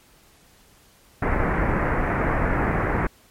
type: low-pass noise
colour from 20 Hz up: pink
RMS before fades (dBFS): -22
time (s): 1.22-3.07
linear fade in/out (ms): 5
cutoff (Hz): 2100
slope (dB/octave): 48
effects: pink hiss -55 dBFS RMS until 3.3 s + MP3 64 kbps